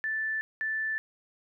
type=tone pair in turn; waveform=sine; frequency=1759 / 1759 Hz; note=A6 / A6; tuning=-1 / -1 cents; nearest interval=unison; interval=0 cents; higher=neither; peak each=-28 dBFS; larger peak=neither; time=0.04-0.41 / 0.61-0.98 s; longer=neither; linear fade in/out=0 ms; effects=none